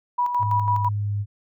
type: tone with tremolo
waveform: sine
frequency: 976 Hz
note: B5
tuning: 21 cents flat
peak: -18 dBFS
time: 0.18-0.89 s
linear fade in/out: 10 ms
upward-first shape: square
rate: 6 Hz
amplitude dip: 50%
type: tone with pitch glide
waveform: sine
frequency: 105.7 to 102.39 Hz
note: G#2 to G#2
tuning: +31 to -24 cents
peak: -22 dBFS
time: 0.39-1.26 s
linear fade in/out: 50 ms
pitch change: -55 cents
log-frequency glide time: 0.53-1.13 s
effects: none